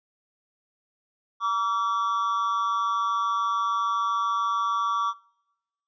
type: tone with amplitude modulation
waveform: triangle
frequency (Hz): 1150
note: D6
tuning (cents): -37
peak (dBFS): -17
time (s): 1.4-5.14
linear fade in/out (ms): 50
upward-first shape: sine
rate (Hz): 207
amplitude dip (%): 70
effects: noise-tail reverb RT60 0.9 s tail -25 dB re dry + resampled to 16000 Hz